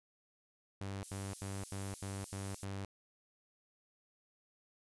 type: tone bursts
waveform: sawtooth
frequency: 98 Hz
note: G2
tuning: in tune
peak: -36 dBFS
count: 7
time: 0.81-2.848 s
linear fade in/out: 0 ms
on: 220 ms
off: 83 ms
type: high-pass noise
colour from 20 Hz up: white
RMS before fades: -49 dBFS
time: 1.03-2.65 s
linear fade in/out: 10 ms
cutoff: 6300 Hz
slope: 12 dB/octave
effects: resampled to 24000 Hz